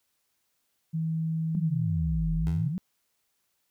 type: tone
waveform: sine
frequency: 161.2 Hz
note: E3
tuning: 38 cents flat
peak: -26 dBFS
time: 0.93-2.69 s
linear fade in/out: 20 ms
type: exponential two-way sweep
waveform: sine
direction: down then up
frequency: 197.5 to 41.9 to 197.5 Hz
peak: -28 dBFS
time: 1.55-2.78 s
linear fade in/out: 0 ms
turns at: 2.35 s
type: tone with exponential decay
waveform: 15% pulse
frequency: 87.31 Hz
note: F2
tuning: in tune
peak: -30 dBFS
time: 2.47-2.8 s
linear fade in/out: 0 ms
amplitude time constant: 71 ms
effects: white hiss -75 dBFS RMS until 3.7 s